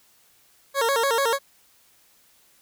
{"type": "tone with vibrato", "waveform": "20% pulse", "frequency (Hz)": 504, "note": "B4", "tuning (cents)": 35, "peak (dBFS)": -15, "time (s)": [0.74, 1.39], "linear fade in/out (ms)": 50, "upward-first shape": "square", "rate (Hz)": 6.8, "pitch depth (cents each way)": 160, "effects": ["white hiss -59 dBFS RMS until 2.61 s"]}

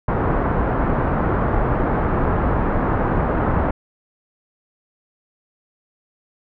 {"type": "low-pass noise", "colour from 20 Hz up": "pink", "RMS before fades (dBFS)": -19, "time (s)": [0.08, 3.71], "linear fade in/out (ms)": 5, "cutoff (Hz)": 1400, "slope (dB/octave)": 24, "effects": []}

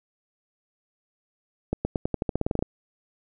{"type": "accelerating click train", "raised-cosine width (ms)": 2, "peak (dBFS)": -11, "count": 14, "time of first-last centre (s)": [1.73, 2.625], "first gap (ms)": 120, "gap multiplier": 0.9, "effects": []}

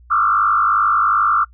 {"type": "tone with frequency modulation", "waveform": "sine", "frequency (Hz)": 1269, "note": "D#6", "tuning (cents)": 34, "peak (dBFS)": -12, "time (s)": [0.1, 1.45], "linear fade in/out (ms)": 20, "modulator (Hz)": 51.3, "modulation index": 2.6, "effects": ["noise-tail reverb RT60 0.1 s tail -25 dB re dry", "added 60 Hz sine -43 dBFS peak until 1.53 s"]}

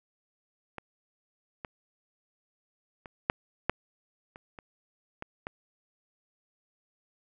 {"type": "clicks", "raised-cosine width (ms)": 0.5, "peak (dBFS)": [-23, -22, -28, -8, -9, -30, -29, -22, -20], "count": 9, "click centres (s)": [0.783, 1.648, 3.058, 3.299, 3.696, 4.359, 4.588, 5.224, 5.469], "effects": []}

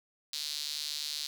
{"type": "tone with high-pass filter", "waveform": "sawtooth", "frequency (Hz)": 148.5, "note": "D3", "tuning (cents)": 20, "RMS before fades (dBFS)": -37, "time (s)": [0.33, 1.27], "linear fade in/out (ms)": 2, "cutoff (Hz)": 4200, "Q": 3.9, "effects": []}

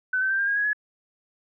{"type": "tone with pitch steps", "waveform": "sine", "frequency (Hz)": [1511, 1540.1, 1569.7, 1599.9, 1630.7, 1662.1, 1694.1], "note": ["F#6", "G6", "G6", "G6", "G#6", "G#6", "G#6"], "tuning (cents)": [36, -31, 2, 35, -32, 1, 34], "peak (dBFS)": -21, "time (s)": [0.13, 0.732], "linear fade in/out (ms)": 5, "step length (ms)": 86, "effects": []}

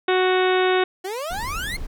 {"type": "harmonic tone", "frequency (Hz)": 370, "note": "F#4", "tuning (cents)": 0, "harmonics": [1, 2, 3, 4, 5, 6, 7, 8, 9, 10], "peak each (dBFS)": [-18, -24, -28, -27, -30, -31, -33, -35, -37, -32], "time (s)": [0.08, 0.84], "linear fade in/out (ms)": 5}
{"type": "exponential sweep", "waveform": "30% pulse", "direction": "up", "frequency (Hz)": [358.3, 2188], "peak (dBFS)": -24, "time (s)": [1.04, 1.77], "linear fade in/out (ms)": 10}
{"type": "noise", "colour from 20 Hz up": "brown", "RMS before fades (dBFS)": -32, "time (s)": [1.3, 1.87], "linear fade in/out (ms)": 10}
{"effects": []}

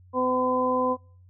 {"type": "harmonic tone", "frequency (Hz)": 254.1, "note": "B3", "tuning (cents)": 49, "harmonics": [1, 2, 3, 4], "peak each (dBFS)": [-28, -25, -35, -25], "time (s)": [0.13, 0.97], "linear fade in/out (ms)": 50, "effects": ["noise-tail reverb RT60 0.5 s tail -26 dB re dry", "added 91 Hz sine -50 dBFS peak until 1.29 s"]}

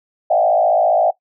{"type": "tone with frequency modulation", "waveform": "sine", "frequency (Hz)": 687, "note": "F5", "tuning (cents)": -29, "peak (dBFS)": -11, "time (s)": [0.3, 1.11], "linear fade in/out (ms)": 10, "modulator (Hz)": 54.9, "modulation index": 1.6, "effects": ["noise-tail reverb RT60 0.1 s tail -18 dB re dry"]}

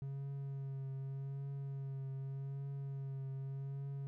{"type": "tone with vibrato", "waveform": "triangle", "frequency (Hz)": 136.8, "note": "C#3", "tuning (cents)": -23, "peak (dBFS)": -38, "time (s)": [0.02, 4.07], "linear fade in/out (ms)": 0, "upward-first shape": "triangle", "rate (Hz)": 0.84, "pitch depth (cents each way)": 29, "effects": []}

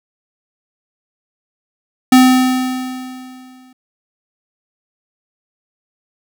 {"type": "tone with exponential decay", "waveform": "square", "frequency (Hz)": 256.2, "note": "C4", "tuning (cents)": -36, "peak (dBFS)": -4, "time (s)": [2.12, 3.73], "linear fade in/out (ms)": 5, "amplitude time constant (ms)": 350, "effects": []}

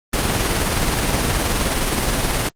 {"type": "noise with tremolo", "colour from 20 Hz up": "pink", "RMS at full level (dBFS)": -17, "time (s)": [0.13, 2.49], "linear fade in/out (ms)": 5, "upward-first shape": "triangle", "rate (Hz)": 19, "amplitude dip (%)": 35, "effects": ["low-pass 12000 Hz 12 dB/octave", "Opus 32 kbps"]}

